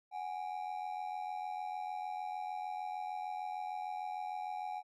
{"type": "ring-modulated tone", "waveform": "triangle", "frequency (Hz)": 784, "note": "G5", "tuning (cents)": 0, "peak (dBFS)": -33, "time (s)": [0.11, 4.83], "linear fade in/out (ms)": 50, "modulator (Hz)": 43.3, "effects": []}